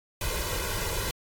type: noise with comb filter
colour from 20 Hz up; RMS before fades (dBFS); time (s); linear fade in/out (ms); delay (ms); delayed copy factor
pink; -30; 0.21-1.11; 2; 2; +0.85
effects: AAC 64 kbps